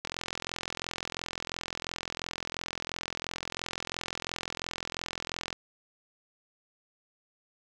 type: click train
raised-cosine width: 0.2 ms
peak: -16 dBFS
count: 236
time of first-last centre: 0.05-5.528 s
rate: 42.9 Hz
effects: none